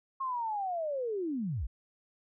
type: linear sweep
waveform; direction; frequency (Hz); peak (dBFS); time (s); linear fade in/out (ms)
sine; down; 1085 to 40.86; -31; 0.2-1.67; 10
effects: none